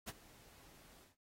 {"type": "noise with ADSR envelope", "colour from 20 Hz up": "pink", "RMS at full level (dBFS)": -43, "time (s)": [0.06, 1.16], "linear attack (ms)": 28, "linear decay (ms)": 28, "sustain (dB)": -20, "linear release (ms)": 150, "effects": ["noise-tail reverb RT60 0.2 s tail -24 dB re dry", "AAC 48 kbps"]}